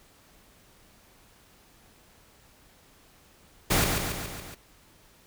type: noise with echo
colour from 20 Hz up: pink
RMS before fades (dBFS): -23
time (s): 3.7-3.85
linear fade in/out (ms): 10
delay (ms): 140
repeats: 5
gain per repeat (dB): -4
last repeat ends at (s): 4.55
effects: pink hiss -58 dBFS RMS until 5.26 s